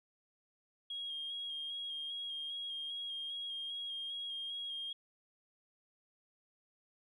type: tone with vibrato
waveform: sine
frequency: 3261 Hz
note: G#7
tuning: 32 cents flat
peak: -38 dBFS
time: 0.9-4.93 s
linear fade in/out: 5 ms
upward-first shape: square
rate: 2.5 Hz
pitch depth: 19 cents each way
effects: tanh soft clip ceiling -34 dBFS